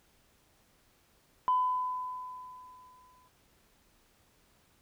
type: tone with exponential decay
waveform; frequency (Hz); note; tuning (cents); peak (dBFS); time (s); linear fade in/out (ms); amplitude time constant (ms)
sine; 1006; B5; +32; -22; 1.48-3.28; 0; 390
effects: tanh soft clip ceiling -18 dBFS + pink hiss -67 dBFS RMS until 4.81 s